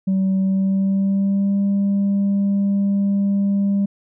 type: tone with pitch glide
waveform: sine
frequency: 191.1 to 199.1 Hz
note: G3 to G3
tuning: -44 to +27 cents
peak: -13 dBFS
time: 0.07-3.86 s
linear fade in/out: 10 ms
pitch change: +71 cents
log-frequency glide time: 0.39-1.59 s
effects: tanh soft clip ceiling -14 dBFS